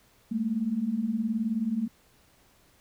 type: beating tone pair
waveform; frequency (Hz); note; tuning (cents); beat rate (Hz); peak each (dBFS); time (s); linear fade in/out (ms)
sine; 207.7 / 226.7; G#3 / A#3; 0 / -48; 19; -31 / -27; 0.31-1.88; 10
effects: pink hiss -62 dBFS RMS until 2.8 s